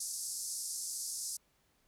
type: band-pass noise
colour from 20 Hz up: white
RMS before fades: -40 dBFS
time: 0-1.37 s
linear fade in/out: 5 ms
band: 4900 to 11000 Hz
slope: 48 dB/octave
effects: pink hiss -73 dBFS RMS until 1.87 s